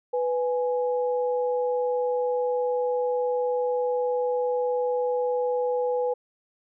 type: tone pair together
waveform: sine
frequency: 495.4 / 834 Hz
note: B4 / G#5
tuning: +5 / +7 cents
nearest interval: major sixth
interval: 902 cents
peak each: -23 / -31 dBFS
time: 0.13-6.14 s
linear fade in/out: 10 ms
effects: none